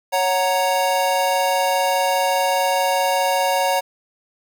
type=chord; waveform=square; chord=F# major; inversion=second; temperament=equal; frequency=554.4 / 740 / 932.3 Hz; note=C#5 / F#5 / A#5; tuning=0 / 0 / 0 cents; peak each=-22 dBFS; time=0.12-3.81 s; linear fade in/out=20 ms; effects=none